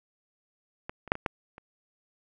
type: clicks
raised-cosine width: 0.5 ms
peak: -20 / -28 / -6 / -22 / -12 / -30 dBFS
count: 6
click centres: 0.895 / 1.077 / 1.119 / 1.154 / 1.262 / 1.581 s
effects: none